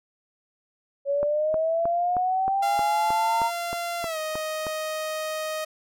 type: linear sweep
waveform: sine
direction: up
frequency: 554.4 to 928 Hz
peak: -21 dBFS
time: 1.05-3.51 s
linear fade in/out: 50 ms
type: click train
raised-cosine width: 1 ms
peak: -18 dBFS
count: 12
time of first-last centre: 1.23-4.668 s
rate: 3.2 Hz
type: tone with pitch glide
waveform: sawtooth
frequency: 689 to 624.6 Hz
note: F5 to D#5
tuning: -24 to +7 cents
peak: -24 dBFS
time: 2.62-5.65 s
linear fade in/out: 10 ms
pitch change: -169 cents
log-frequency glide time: 4.01-4.18 s
effects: none